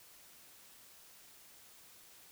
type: silence
effects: white hiss -59 dBFS RMS until 2.31 s